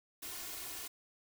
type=noise with comb filter; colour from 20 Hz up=white; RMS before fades=-44 dBFS; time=0.22-0.88 s; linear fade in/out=10 ms; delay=2.8 ms; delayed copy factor=+0.7; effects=none